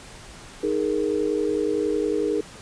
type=chord; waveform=sine; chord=D# suspended fourth; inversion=none; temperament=equal; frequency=311.1 / 415.3 / 466.2 Hz; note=D#4 / G#4 / A#4; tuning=0 / 0 / 0 cents; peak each=-26 / -24 / -26 dBFS; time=0.63-2.41 s; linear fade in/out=5 ms; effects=pink hiss -43 dBFS RMS until 2.61 s + resampled to 22050 Hz